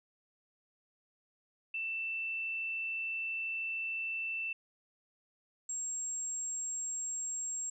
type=tone pair in turn; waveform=sine; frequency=2667 / 7543 Hz; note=E7 / A#8; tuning=+20 / +19 cents; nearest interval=octave + tritone; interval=1799 cents; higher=second; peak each=-34 / -35 dBFS; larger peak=first; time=1.74-4.53 / 5.69-7.7 s; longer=first; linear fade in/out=5 ms; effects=none